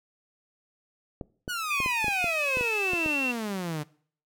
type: clicks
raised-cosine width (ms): 2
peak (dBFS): -21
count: 11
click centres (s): 1.212 / 1.479 / 1.803 / 1.861 / 2.044 / 2.082 / 2.243 / 2.571 / 2.61 / 2.934 / 3.061
type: exponential sweep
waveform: sawtooth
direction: down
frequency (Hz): 1500 to 145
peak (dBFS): -26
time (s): 1.48-3.84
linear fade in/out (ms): 20
type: tone with pitch glide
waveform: sine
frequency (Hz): 2489 to 2714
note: D#7 to E7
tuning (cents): 0 to +50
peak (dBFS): -26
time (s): 1.7-3.32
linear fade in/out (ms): 10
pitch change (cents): +150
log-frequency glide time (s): 2.15-3.19
effects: noise-tail reverb RT60 0.5 s tail -21 dB re dry